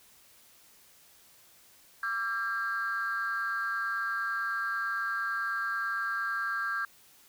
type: tone cluster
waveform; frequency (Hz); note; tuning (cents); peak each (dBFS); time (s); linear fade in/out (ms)
sine; 1165 / 1356 / 1605; D6 / E6 / G6; -14 / +49 / +40; -36 / -34 / -30; 2.03-6.85; 2
effects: tanh soft clip ceiling -24 dBFS + white hiss -59 dBFS RMS until 7.28 s